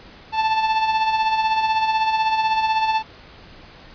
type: tone with tremolo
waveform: 45% pulse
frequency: 880 Hz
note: A5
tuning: in tune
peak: -15 dBFS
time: 0.32-3.03 s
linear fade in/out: 50 ms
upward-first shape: sine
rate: 16 Hz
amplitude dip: 50%
effects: pink hiss -44 dBFS RMS until 3.94 s + resampled to 11025 Hz